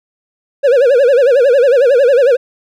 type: tone with vibrato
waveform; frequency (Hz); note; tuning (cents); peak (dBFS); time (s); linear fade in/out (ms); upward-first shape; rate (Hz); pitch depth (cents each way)
triangle; 519; C5; -14; -4; 0.63-2.37; 20; sine; 11; 180
effects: none